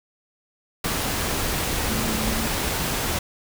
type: tone in noise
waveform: sine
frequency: 220.4 Hz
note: A3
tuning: 3 cents sharp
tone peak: -28 dBFS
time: 1.89-2.47 s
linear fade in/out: 5 ms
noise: pink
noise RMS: -25 dBFS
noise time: 0.84-3.19 s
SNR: -6 dB
effects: none

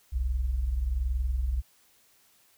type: tone pair together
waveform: sine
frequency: 42.45 / 63.6 Hz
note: F1 / C2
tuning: -48 / -48 cents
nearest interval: perfect fifth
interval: 700 cents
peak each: -32 / -26 dBFS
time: 0.12-1.62 s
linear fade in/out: 20 ms
effects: white hiss -63 dBFS RMS until 2.57 s

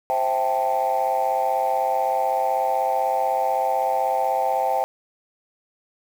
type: chord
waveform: sine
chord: A minor seventh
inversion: first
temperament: equal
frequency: 523.3 / 659.3 / 784 / 880 Hz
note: C5 / E5 / G5 / A5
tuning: 0 / 0 / 0 / 0 cents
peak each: -25 / -25 / -21 / -25 dBFS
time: 0.1-4.84 s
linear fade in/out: 0 ms
effects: tanh soft clip ceiling -13 dBFS + 7-bit

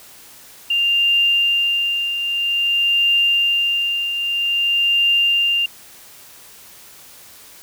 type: tone with tremolo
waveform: sine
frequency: 2794 Hz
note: F7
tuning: in tune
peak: -12 dBFS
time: 0.7-5.66 s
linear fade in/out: 5 ms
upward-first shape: triangle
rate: 0.51 Hz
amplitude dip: 60%
effects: white hiss -43 dBFS RMS until 7.62 s

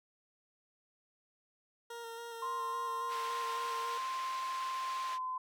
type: tone with vibrato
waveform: 20% pulse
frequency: 464.3 Hz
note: A#4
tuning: 7 cents flat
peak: -38 dBFS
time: 1.9-3.98 s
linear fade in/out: 5 ms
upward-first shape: square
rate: 3.6 Hz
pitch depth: 16 cents each way
type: tone with pitch glide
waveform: sine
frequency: 1047 to 1024.3 Hz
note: C6 to C6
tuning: +1 to -37 cents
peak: -35 dBFS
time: 2.42-5.38 s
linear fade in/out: 5 ms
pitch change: -38 cents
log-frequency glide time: 5.05-5.21 s
type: band-pass noise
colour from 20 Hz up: white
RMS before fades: -47 dBFS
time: 3.08-5.19 s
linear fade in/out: 50 ms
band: 770 to 3500 Hz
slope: 12 dB/octave
effects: none

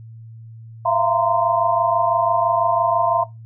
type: tone cluster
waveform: sine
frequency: 667 / 693 / 930 / 1033 Hz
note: E5 / F5 / A#5 / C6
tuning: +20 / -14 / -4 / -22 cents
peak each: -21 dBFS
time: 0.85-3.24 s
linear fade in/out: 10 ms
effects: noise-tail reverb RT60 0.2 s tail -18 dB re dry + added 113 Hz sine -36 dBFS peak until 3.45 s

